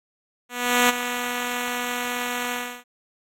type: tone with ADSR envelope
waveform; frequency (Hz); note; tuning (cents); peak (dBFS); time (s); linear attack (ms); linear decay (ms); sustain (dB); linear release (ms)
5% pulse; 244.9; B3; -14; -3; 0.49-2.84; 400; 23; -11; 310
effects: AAC 64 kbps